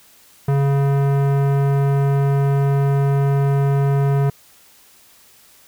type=tone with tanh clipping; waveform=sine; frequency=139.3 Hz; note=C#3; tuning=9 cents sharp; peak=-16 dBFS; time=0.48-4.3 s; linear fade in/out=5 ms; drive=18 dB; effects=white hiss -50 dBFS RMS until 5.67 s